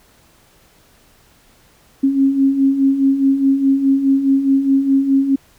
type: beating tone pair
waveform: sine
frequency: 268.4 / 273.2 Hz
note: C4 / C#4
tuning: +44 / -25 cents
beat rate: 4.8 Hz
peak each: -19 / -12 dBFS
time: 2.03-5.36 s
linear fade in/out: 10 ms
effects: pink hiss -52 dBFS RMS until 5.58 s